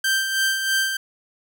sawtooth tone with tremolo, 1568 Hz, G6, in tune, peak -14 dBFS, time 0.04-0.97 s, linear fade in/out 5 ms, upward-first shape sine, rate 3.1 Hz, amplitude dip 50%, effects none

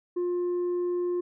sine tone with tanh clipping, 354 Hz, F4, 23 cents sharp, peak -26 dBFS, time 0.16-1.21 s, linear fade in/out 10 ms, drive 2 dB, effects none

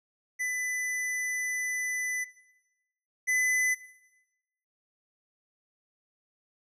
square tone pair in turn, 2000 / 2009 Hz, B6 / B6, +21 / +29 cents, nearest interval unison, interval 8 cents, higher second, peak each -29 / -25 dBFS, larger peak second, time 0.39-2.25 / 3.27-3.75 s, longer first, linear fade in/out 20 ms, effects noise-tail reverb RT60 1.0 s tail -17 dB re dry + low-pass 12000 Hz 12 dB/octave

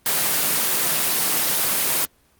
white high-pass noise, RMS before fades -20 dBFS, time 0.06-2.05 s, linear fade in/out 0 ms, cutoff 120 Hz, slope 48 dB/octave, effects pink hiss -59 dBFS RMS until 2.39 s + Opus 24 kbps

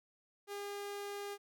sawtooth tone, 405.1 Hz, G#4, 43 cents flat, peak -37 dBFS, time 0.47-1.38 s, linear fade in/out 50 ms, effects none

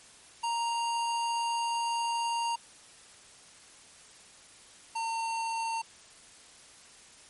square tone pair in turn, 932.3 / 909.4 Hz, A#5 / A#5, 0 / -43 cents, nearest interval unison, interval 43 cents, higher first, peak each -29 / -31 dBFS, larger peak first, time 0.43-2.56 / 4.95-5.82 s, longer first, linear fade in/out 10 ms, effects white hiss -54 dBFS RMS until 7.29 s + MP3 48 kbps

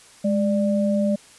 sine tone pair together, 207.1 / 591 Hz, G#3 / D5, -5 / +11 cents, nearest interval octave + tritone, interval 1816 cents, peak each -19 / -23 dBFS, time 0.24-1.16 s, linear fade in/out 10 ms, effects white hiss -49 dBFS RMS until 1.38 s + resampled to 24000 Hz

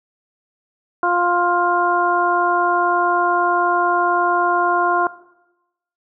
harmonic tone, 351.2 Hz, F4, 10 cents sharp, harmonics 1 / 2 / 3 / 4, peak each -22 / -20 / -19 / -21 dBFS, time 1.03-5.07 s, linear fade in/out 2 ms, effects noise-tail reverb RT60 0.9 s tail -17 dB re dry

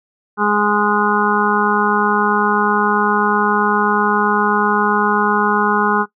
harmonic tone, 207.7 Hz, G#3, in tune, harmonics 1 / 2 / 4 / 5 / 6 / 7, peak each -20 / -20 / -20 / -20 / -20 / -20 dBFS, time 0.37-6.06 s, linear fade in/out 50 ms, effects noise-tail reverb RT60 0.1 s tail -17 dB re dry

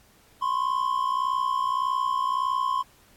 triangle tone pair together, 1017 / 1078.7 Hz, C6 / C#6, -50 / -48 cents, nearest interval minor second, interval 102 cents, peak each -24 dBFS, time 0.41-2.83 s, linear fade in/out 20 ms, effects pink hiss -58 dBFS RMS until 3.16 s + AAC 64 kbps

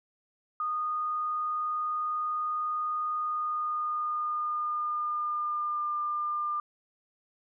sine tone with pitch glide, 1231 to 1199.4 Hz, D#6 to D6, -19 to +36 cents, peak -28 dBFS, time 0.6-6.6 s, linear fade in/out 2 ms, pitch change -45 cents, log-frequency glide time 3.17-5.94 s, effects none

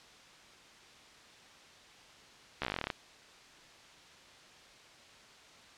slowing click train, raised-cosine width 0.3 ms, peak -17 dBFS, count 14, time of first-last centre 2.62-2.902 s, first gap 14 ms, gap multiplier 1.07, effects white hiss -56 dBFS RMS until 5.77 s + low-pass 5000 Hz 12 dB/octave

